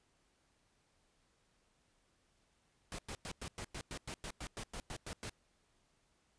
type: noise bursts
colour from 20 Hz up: pink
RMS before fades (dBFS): -44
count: 15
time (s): 2.92-5.295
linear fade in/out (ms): 0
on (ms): 65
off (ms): 100
effects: pink hiss -75 dBFS RMS until 6.38 s + resampled to 22050 Hz